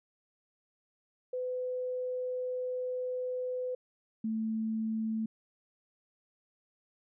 sine tone pair in turn, 504 / 221 Hz, B4 / A3, +35 / +8 cents, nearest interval octave + major second, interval 1427 cents, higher first, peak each -32 / -30 dBFS, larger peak second, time 1.33-3.75 / 4.24-5.26 s, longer first, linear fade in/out 5 ms, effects none

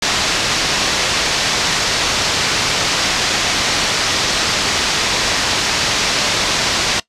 white low-pass noise, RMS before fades -17 dBFS, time 0.02-7 s, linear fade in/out 5 ms, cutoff 5900 Hz, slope 24 dB/octave, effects noise-tail reverb RT60 0.1 s tail -20 dB re dry + resampled to 32000 Hz

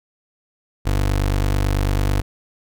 25% pulse tone, 49.09 Hz, G1, 3 cents sharp, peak -13 dBFS, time 0.85-2.22 s, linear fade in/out 20 ms, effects none

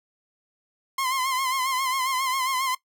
sawtooth tone with vibrato, 1046.5 Hz, C6, in tune, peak -20 dBFS, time 0.98-2.75 s, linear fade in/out 5 ms, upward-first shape sine, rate 7.4 Hz, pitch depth 64 cents each way, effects noise-tail reverb RT60 0.1 s tail -18 dB re dry

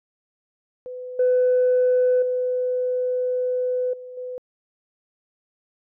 sine tone with level steps, 502 Hz, B4, 28 cents sharp, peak -31 / -14 / -20 / -35 / -29 dBFS, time 0.86-4.38 s, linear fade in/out 0 ms, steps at 1.19 / 2.22 / 3.93 / 4.17 s, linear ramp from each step 5 ms, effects tanh soft clip ceiling -12 dBFS

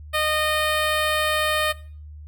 10% pulse tone with notch filter, 614 Hz, D#5, 23 cents flat, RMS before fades -22 dBFS, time 0.13-1.73 s, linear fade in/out 20 ms, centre 6600 Hz, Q 1.2, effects noise-tail reverb RT60 0.4 s tail -17 dB re dry + added 75 Hz sine -37 dBFS peak until 2.27 s

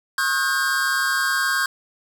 square tone cluster, 1086 / 1267 / 1459 / 1598 Hz, C#6 / D#6 / F#6 / G6, -36 / +31 / -25 / +33 cents, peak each -27 / -31 / -27 / -22 dBFS, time 0.18-1.66 s, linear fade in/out 2 ms, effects none

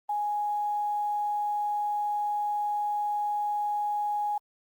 sine tone with quantisation, 831 Hz, G#5, 1 cent sharp, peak -26 dBFS, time 0.09-4.38 s, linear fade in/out 5 ms, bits 9, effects Opus 24 kbps

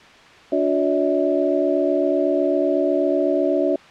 sine tone cluster, 288.2 / 362 / 574 / 642 Hz, D4 / F#4 / D5 / E5, -33 / -38 / -40 / -46 cents, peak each -22 dBFS, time 0.52-3.76 s, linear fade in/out 5 ms, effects white hiss -45 dBFS RMS until 3.9 s + low-pass 3000 Hz 12 dB/octave

